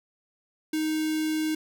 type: tone with notch filter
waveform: square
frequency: 311.8 Hz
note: D#4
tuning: 4 cents sharp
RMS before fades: -27 dBFS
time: 0.73-1.55 s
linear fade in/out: 5 ms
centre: 1000 Hz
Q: 1.3
effects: none